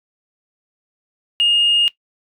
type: tone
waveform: sine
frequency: 2843 Hz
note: F7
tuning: 30 cents sharp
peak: -11 dBFS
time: 1.4-1.88 s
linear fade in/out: 0 ms
effects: noise-tail reverb RT60 0.1 s tail -18 dB re dry + tanh soft clip ceiling -8 dBFS